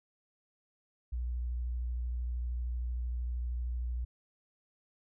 sine tone with vibrato, 60.5 Hz, B1, 35 cents flat, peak -32 dBFS, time 1.12-4.05 s, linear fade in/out 10 ms, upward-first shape sine, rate 13 Hz, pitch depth 25 cents each way, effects none

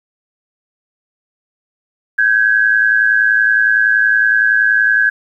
sine tone pair together, 1550.5 / 1661.2 Hz, G6 / G#6, -19 / 0 cents, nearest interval minor second, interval 119 cents, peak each -12 dBFS, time 2.18-5.1 s, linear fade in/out 10 ms, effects 8-bit

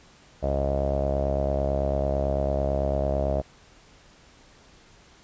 sawtooth tone with low-pass filter, 69 Hz, C#2, 7 cents flat, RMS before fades -25 dBFS, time 0.42-3.42 s, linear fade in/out 20 ms, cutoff 620 Hz, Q 8.7, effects pink hiss -54 dBFS RMS until 5.23 s + resampled to 16000 Hz

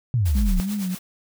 sine exponential sweep, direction down, 131.4 to 30.39 Hz, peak -17 dBFS, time 0.14-0.6 s, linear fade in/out 0 ms
white noise with tremolo, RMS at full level -35 dBFS, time 0.25-0.99 s, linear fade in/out 10 ms, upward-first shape triangle, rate 9 Hz, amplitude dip 75%
sine tone with vibrato, 194.7 Hz, G3, 12 cents flat, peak -23 dBFS, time 0.35-0.95 s, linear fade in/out 5 ms, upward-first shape sine, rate 3.2 Hz, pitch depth 120 cents each way
effects none

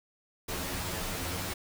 pink noise with comb filter, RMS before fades -35 dBFS, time 0.48-1.54 s, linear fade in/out 10 ms, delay 11 ms, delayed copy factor +0.85, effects none

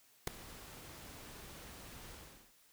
pink noise with ADSR envelope, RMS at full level -31 dBFS, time 0.27-2.53 s, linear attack 5 ms, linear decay 4 ms, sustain -21 dB, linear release 400 ms, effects white hiss -67 dBFS RMS until 2.72 s

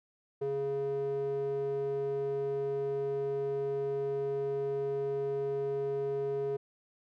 square tone with band-pass filter, 138.59 Hz, C#3, in tune, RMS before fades -33 dBFS, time 0.41-6.57 s, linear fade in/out 10 ms, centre 450 Hz, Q 5, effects none

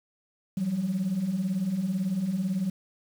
sine beating tone pair, 172.9 / 190.9 Hz, F3 / G3, -17 / -46 cents, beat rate 18 Hz, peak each -31 / -25 dBFS, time 0.57-2.7 s, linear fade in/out 5 ms, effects tanh soft clip ceiling -21 dBFS + 8-bit

